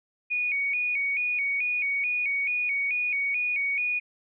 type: tone with vibrato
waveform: sine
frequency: 2347 Hz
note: D7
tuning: 2 cents flat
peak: -24 dBFS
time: 0.3-4 s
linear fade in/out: 20 ms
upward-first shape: square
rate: 2.3 Hz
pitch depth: 82 cents each way
effects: none